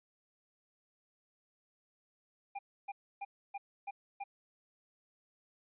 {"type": "tone bursts", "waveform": "square", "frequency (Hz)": 800, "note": "G5", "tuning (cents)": 35, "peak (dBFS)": -39, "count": 6, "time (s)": [2.55, 4.24], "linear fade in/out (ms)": 10, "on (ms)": 40, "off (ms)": 290, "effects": ["resampled to 8000 Hz"]}